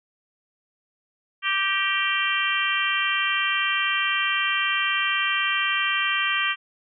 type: harmonic tone with a mistuned harmonic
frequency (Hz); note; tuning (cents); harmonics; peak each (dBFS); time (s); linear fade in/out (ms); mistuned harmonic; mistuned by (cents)
392; G4; 0; 3 / 4 / 5 / 6 / 7 / 8; -28 / -28 / -28 / -28 / -28 / -28; 1.42-6.56; 50; 5; -36
effects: none